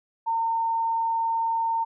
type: tone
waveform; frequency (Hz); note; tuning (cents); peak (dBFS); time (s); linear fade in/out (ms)
sine; 911; A#5; -40; -22; 0.26-1.85; 20
effects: none